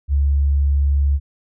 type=tone; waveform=sine; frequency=70.5 Hz; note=C#2; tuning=30 cents sharp; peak=-13 dBFS; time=0.08-1.2 s; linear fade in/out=50 ms; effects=none